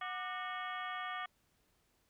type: harmonic tone with a mistuned harmonic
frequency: 367.3 Hz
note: F#4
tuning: 13 cents flat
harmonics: 2 / 3 / 4 / 5 / 6 / 7 / 8 / 9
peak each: -45 / -42 / -50 / -45 / -49 / -60 / -54 / -52 dBFS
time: 0.01-1.26 s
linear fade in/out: 5 ms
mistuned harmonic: 3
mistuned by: +140 cents
effects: pink hiss -75 dBFS RMS until 2.09 s